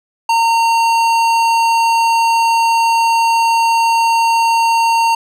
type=tone with tanh clipping; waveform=sine; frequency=917 Hz; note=A#5; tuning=29 cents flat; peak=-12 dBFS; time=0.29-5.15 s; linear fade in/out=5 ms; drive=17 dB; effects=none